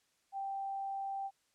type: tone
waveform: sine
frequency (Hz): 784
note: G5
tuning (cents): 0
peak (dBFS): -36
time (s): 0.32-1.31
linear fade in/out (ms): 50
effects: white hiss -75 dBFS RMS until 1.54 s + low-pass 9000 Hz 12 dB/octave